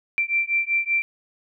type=beating tone pair; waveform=sine; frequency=2349 / 2354.2 Hz; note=D7 / D7; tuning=0 / +4 cents; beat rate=5.2 Hz; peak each=-23 dBFS; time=0.18-1.02 s; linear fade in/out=0 ms; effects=none